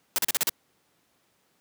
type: noise bursts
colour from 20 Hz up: white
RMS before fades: -24 dBFS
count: 6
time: 0.16-0.494 s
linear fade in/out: 0 ms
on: 24 ms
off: 38 ms
effects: pink hiss -68 dBFS RMS until 1.6 s + high-pass 150 Hz 12 dB/octave